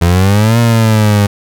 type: exponential two-way sweep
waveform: 30% pulse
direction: up then down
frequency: 83.6 to 118.3 to 101 Hz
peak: -4 dBFS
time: 0.01-1.27 s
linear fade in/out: 10 ms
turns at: 0.59 s
effects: none